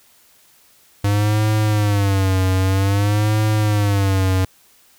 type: tone with vibrato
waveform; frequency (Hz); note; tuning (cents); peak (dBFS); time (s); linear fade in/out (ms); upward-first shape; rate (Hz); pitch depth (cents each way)
square; 100.5; G2; +44; -15; 1.04-4.45; 5; sine; 0.52; 120
effects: white hiss -53 dBFS RMS until 4.98 s